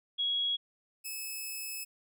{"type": "tone pair in turn", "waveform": ["sine", "5% pulse"], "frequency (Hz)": [3322, 2592], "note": ["G#7", "E7"], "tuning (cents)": [0, -30], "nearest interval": "major third", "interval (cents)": 430, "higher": "first", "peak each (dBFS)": -28, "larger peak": "neither", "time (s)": [[0.18, 0.57], [1.04, 1.85]], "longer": "second", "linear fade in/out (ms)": 20, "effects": []}